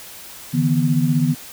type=tone cluster; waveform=sine; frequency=146 / 161.6 / 244.9 Hz; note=D3 / E3 / B3; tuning=-10 / -34 / -14 cents; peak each=-19 dBFS; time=0.53-1.35 s; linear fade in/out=20 ms; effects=white hiss -38 dBFS RMS until 1.52 s